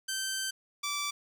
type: tone pair in turn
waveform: 10% pulse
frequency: 1551 / 1161.9 Hz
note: G6 / D6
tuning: -19 / -19 cents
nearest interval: perfect fourth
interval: 500 cents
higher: first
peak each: -23 dBFS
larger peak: neither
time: 0.08-0.51 / 0.83-1.11 s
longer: first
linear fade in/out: 10 ms
effects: none